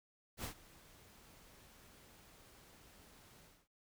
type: noise with ADSR envelope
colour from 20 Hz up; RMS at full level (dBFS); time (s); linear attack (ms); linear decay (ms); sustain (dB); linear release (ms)
pink; -42; 0.37-3.68; 70; 97; -20; 240
effects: none